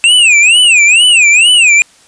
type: tone with vibrato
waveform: square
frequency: 2637 Hz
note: E7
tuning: in tune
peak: -4 dBFS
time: 0.04-1.82 s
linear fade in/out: 0 ms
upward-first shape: sine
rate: 2.2 Hz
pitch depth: 220 cents each way
effects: white hiss -44 dBFS RMS until 2.07 s + resampled to 22050 Hz

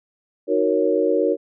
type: chord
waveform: sine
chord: D# minor seventh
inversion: none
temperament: equal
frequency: 311.1 / 370 / 466.2 / 554.4 Hz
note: D#4 / F#4 / A#4 / C#5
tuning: 0 / 0 / 0 / 0 cents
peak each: -23 / -22 / -20 / -22 dBFS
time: 0.47-1.37 s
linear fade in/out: 50 ms
effects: none

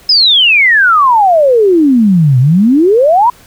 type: exponential two-way sweep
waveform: sine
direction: down then up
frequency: 5190 to 121.6 to 1012 Hz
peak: -4 dBFS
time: 0.09-3.3 s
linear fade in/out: 5 ms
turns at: 2.39 s
effects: pink hiss -41 dBFS RMS until 3.46 s

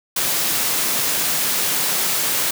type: high-pass noise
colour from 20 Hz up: white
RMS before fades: -20 dBFS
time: 0.16-2.51 s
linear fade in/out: 5 ms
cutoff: 110 Hz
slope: 48 dB/octave
effects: none

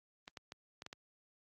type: clicks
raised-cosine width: 0.2 ms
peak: -29 dBFS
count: 6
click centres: 0.279 / 0.372 / 0.521 / 0.821 / 0.864 / 0.929 s
effects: high-pass 80 Hz 12 dB/octave + Opus 32 kbps

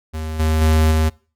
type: tone with level steps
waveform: square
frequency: 78.7 Hz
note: D#2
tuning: 20 cents sharp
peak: -24 / -15 / -12 / -14 dBFS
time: 0.13-1.1 s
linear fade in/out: 20 ms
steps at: 0.39 / 0.61 / 0.91 s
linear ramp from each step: 10 ms
effects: noise-tail reverb RT60 0.4 s tail -24 dB re dry + MP3 96 kbps

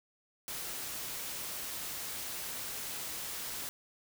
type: noise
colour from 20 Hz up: white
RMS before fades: -40 dBFS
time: 0.48-3.69 s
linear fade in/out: 0 ms
effects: none

